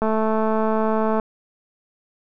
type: click train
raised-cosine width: 1 ms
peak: -9 dBFS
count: 259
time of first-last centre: 0.02-1.198 s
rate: 219 Hz
effects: none